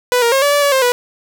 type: tone with pitch steps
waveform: sawtooth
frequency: 494.4 / 468.8 / 539 / 574 / 578 / 569 / 529 / 489.9 Hz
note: B4 / A#4 / C#5 / D5 / D5 / C#5 / C5 / B4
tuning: +2 / +10 / -49 / -40 / -28 / +45 / +19 / -14 cents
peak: -7 dBFS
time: 0.12-0.92 s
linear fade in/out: 0 ms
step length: 100 ms
effects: none